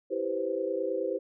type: chord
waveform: sine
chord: C major seventh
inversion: first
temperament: equal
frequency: 329.6 / 392 / 493.9 / 523.3 Hz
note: E4 / G4 / B4 / C5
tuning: 0 / 0 / 0 / 0 cents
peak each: -36 / -33 / -34 / -32 dBFS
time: 0.1-1.19 s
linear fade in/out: 20 ms
effects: none